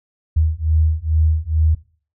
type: beating tone pair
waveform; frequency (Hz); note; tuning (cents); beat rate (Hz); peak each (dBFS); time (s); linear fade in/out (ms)
sine; 77.78 / 80.08; D#2 / E2; 0 / -50; 2.3; -17; 0.36-1.75; 10
effects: noise-tail reverb RT60 0.4 s tail -18 dB re dry